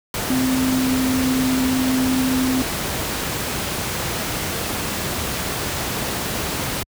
sine tone in noise, 258.8 Hz, C4, 19 cents flat, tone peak -17 dBFS, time 0.3-2.62 s, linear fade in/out 2 ms, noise pink, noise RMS -24 dBFS, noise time 0.14-6.83 s, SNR +4 dB, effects high-pass 60 Hz 12 dB/octave

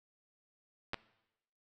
clicks, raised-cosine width 0.3 ms, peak -20 dBFS, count 2, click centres 0.934 / 0.943 s, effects noise-tail reverb RT60 0.9 s tail -20 dB re dry

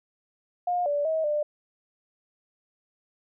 sine tone with pitch steps, 712 / 580 / 638 / 596 Hz, F5 / D5 / D#5 / D5, +33 / -22 / +43 / +25 cents, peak -23 dBFS, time 0.67-1.43 s, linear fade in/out 5 ms, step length 190 ms, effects none

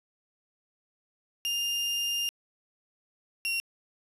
35% pulse tone pair in turn, 2809 / 2748 Hz, F7 / F7, +9 / -29 cents, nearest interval unison, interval 38 cents, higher first, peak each -26 dBFS, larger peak neither, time 1.45-2.29 / 3.45-3.6 s, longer first, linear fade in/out 0 ms, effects resampled to 32000 Hz + 9-bit

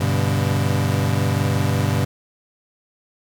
35% pulse chord, G major, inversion none, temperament equal with one note detuned, 98 / 123.47 / 144.64 Hz, G2 / B2 / D3, 0 / 0 / -26 cents, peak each -19 / -21 / -21 dBFS, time 0-2.05 s, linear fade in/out 10 ms, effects none

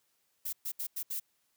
violet noise bursts at uneven times, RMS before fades -36 dBFS, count 5, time 0.45-0.53 / 0.65-0.72 / 0.79-0.87 / 0.96-1.03 / 1.1-1.2 s, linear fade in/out 10 ms, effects white hiss -75 dBFS RMS until 1.56 s + high-pass 60 Hz 12 dB/octave

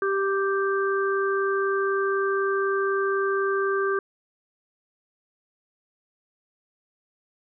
harmonic tone, 392 Hz, G4, in tune, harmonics 1 / 3 / 4, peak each -23 / -28 / -29 dBFS, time 0.02-3.99 s, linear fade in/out 2 ms, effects none

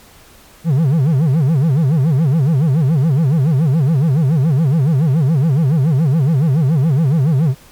triangle tone with vibrato, 146.8 Hz, D3, in tune, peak -8 dBFS, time 0.64-7.55 s, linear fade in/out 50 ms, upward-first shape sine, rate 7.1 Hz, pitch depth 250 cents each way, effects pink hiss -44 dBFS RMS until 7.71 s + MP3 96 kbps

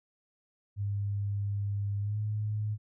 sine tone with pitch glide, 101.1 to 106.13 Hz, G#2 to G#2, -46 to +38 cents, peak -29 dBFS, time 0.76-2.78 s, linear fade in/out 50 ms, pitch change +84 cents, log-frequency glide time 2-2.18 s, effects none

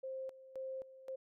sine tone with tremolo, 527 Hz, C5, 12 cents sharp, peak -40 dBFS, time 0.03-1.16 s, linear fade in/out 10 ms, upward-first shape square, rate 1.9 Hz, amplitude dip 80%, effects none

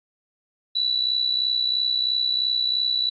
sine tone with amplitude modulation, 3951 Hz, B7, in tune, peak -17 dBFS, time 0.75-3.1 s, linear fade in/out 10 ms, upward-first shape sine, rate 63 Hz, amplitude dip 65%, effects AAC 64 kbps

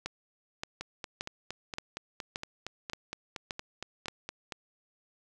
two click trains, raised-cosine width 0.2 ms, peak -20 / -17 dBFS, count 17 / 8, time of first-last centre 0.81-4.522 / 0.06-4.083 s, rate 4.31 / 1.74 Hz, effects none

